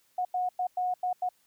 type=tone bursts at uneven times; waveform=sine; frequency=728 Hz; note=F#5; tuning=28 cents flat; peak=-26 dBFS; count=6; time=0.18-0.25 / 0.34-0.49 / 0.59-0.67 / 0.77-0.94 / 1.03-1.13 / 1.22-1.29 s; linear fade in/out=5 ms; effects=white hiss -68 dBFS RMS until 1.46 s